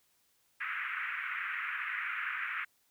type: band-pass noise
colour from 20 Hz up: pink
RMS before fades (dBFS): -37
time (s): 0.6-2.65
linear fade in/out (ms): 10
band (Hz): 1300 to 2400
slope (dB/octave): 48
effects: white hiss -72 dBFS RMS until 2.9 s

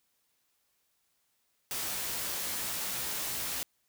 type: noise with comb filter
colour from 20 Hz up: white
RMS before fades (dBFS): -35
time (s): 1.71-3.63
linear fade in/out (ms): 0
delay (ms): 16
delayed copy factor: +0.55
effects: white hiss -75 dBFS RMS until 3.88 s

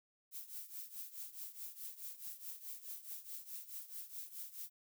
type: noise with tremolo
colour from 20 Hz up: violet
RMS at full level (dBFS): -45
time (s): 0.31-4.7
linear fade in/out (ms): 50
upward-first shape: triangle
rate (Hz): 4.7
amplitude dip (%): 85
effects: none

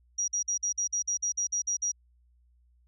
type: tone bursts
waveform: sine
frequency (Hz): 5750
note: F8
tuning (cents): +50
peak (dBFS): -26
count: 12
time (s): 0.18-1.919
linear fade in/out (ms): 10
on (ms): 100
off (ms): 49
effects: added 60 Hz sine -61 dBFS peak until 2.87 s

